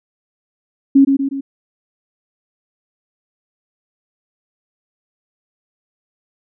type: tone with echo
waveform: sine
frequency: 274.1 Hz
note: C#4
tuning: 19 cents flat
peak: -5 dBFS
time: 0.95-1.05 s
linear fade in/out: 10 ms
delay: 120 ms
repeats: 3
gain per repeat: -5 dB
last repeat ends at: 1.41 s
effects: none